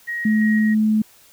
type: tone with tremolo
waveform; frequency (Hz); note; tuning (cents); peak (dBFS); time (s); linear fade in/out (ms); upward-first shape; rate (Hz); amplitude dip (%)
sine; 1889; A#6; +22; -23; 0.07-0.75; 20; square; 2.9; 30
type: tone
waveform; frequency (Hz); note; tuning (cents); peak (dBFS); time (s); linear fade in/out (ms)
sine; 216; A3; -32; -14; 0.25-1.02; 5
effects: white hiss -51 dBFS RMS until 1.32 s